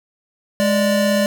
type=tone pair together; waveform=square; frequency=208 / 587.3 Hz; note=G#3 / D5; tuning=+3 / 0 cents; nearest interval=octave + tritone; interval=1797 cents; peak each=-18 dBFS; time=0.6-1.26 s; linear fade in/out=0 ms; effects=none